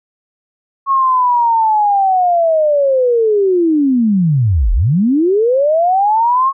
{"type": "linear two-way sweep", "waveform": "sine", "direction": "down then up", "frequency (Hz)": [1100, 36.77, 1100], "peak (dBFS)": -9, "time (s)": [0.86, 6.53], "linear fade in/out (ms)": 50, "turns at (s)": 4.73, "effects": []}